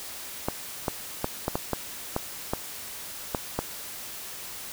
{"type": "clicks", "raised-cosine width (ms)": 1, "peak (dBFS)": -11, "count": 10, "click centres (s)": [0.485, 0.882, 1.244, 1.481, 1.555, 1.733, 2.164, 2.535, 3.348, 3.59], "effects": ["white hiss -39 dBFS RMS until 4.72 s"]}